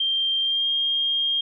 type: tone with pitch glide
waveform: sine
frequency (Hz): 3172 to 3222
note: G7 to G7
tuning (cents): +20 to +47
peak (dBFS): -20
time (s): 0-1.41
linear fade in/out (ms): 5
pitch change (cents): +27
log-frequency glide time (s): 0.42-0.68
effects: none